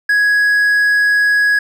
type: tone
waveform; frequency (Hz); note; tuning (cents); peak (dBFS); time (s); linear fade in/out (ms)
triangle; 1667; G#6; +6; -8; 0.09-1.59; 5
effects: none